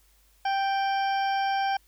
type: harmonic tone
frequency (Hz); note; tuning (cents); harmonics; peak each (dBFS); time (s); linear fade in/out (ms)
784; G5; 0; 1 / 2 / 3 / 4 / 6 / 7; -24 / -33 / -39 / -39 / -46 / -43; 0.45-1.77; 5
effects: added 50 Hz sine -61 dBFS peak until 1.87 s + white hiss -64 dBFS RMS until 1.87 s